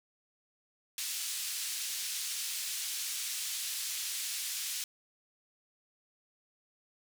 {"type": "band-pass noise", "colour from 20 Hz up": "white", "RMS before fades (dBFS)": -37, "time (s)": [0.98, 4.84], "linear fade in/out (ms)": 2, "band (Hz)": [2800, 9800], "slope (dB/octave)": 12, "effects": []}